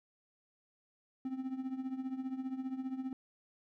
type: tone with tremolo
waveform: triangle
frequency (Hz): 261.6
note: C4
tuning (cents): 0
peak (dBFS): -31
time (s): 1.25-3.13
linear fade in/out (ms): 2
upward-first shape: triangle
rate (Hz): 15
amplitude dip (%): 80
effects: none